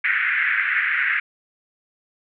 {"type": "band-pass noise", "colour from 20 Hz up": "white", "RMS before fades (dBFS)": -21, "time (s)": [0.04, 1.2], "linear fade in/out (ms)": 5, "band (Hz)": [1500, 2200], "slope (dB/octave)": 48, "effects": []}